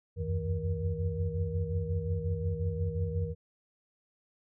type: tone cluster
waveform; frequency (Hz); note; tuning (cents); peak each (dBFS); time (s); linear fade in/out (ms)
sine; 74.6 / 88.9 / 94.5 / 159.8 / 472.4; D2 / F2 / F#2 / D#3 / A#4; +28 / +31 / +37 / +47 / +23; -40 / -33 / -34 / -37 / -38; 0.16-3.35; 50
effects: none